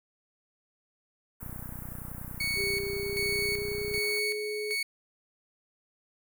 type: band-stop noise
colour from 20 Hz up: white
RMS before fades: -45 dBFS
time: 1.4-4.2 s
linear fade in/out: 10 ms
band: 1600 to 11000 Hz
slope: 24 dB/octave
type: click train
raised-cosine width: 5 ms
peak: -29 dBFS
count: 79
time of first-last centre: 1.43-3.979 s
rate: 30.6 Hz
type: tone with tremolo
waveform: 30% pulse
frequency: 2223 Hz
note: C#7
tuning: 4 cents sharp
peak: -26 dBFS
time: 2.4-4.83 s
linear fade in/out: 5 ms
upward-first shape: square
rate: 1.3 Hz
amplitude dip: 60%
type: tone with pitch glide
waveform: sine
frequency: 398.2 to 421.9 Hz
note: G4 to G#4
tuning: +27 to +27 cents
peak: -32 dBFS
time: 2.55-4.76 s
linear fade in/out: 50 ms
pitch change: +100 cents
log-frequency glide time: 2.88-4.39 s
effects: none